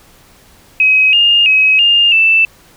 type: tone with pitch steps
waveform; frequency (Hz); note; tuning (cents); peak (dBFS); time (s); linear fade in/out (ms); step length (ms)
sine; 2539 / 2825 / 2548 / 2815 / 2650; D#7 / F7 / D#7 / F7 / E7; +34 / +19 / +41 / +13 / +9; -6; 0.8-2.45; 2; 330
effects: pink hiss -45 dBFS RMS until 2.76 s